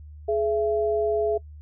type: tone pair together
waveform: sine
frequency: 422.7 / 671 Hz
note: G#4 / E5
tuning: +31 / +31 cents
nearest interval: minor sixth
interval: 800 cents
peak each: -22 / -25 dBFS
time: 0.28-1.38 s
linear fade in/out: 10 ms
effects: noise-tail reverb RT60 0.1 s tail -24 dB re dry + added 75 Hz sine -40 dBFS peak until 1.61 s